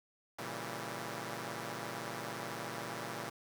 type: chord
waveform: 5% pulse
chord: A# diminished seventh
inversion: none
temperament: equal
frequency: 116.54 / 138.59 / 164.81 / 196 Hz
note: A#2 / C#3 / E3 / G3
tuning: 0 / 0 / 0 / 0 cents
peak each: -33 / -35 / -34 / -35 dBFS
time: 0.38-3.3 s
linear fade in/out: 10 ms
effects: 9-bit